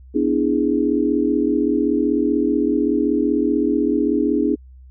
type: chord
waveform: sine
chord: E dominant seventh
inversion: second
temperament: equal with one note detuned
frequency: 248.7 / 293.7 / 329.6 / 415.3 Hz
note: B3 / D4 / E4 / G#4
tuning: +12 / 0 / 0 / 0 cents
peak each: -22 / -19 / -22 / -22 dBFS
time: 0.14-4.56 s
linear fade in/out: 20 ms
effects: added 64 Hz sine -40 dBFS peak until 4.9 s